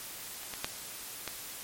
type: clicks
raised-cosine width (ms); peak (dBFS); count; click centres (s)
0.2; -28 / -21 / -13 / -17; 4; 0.432 / 0.538 / 0.645 / 1.277
effects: white hiss -43 dBFS RMS until 1.63 s + MP3 64 kbps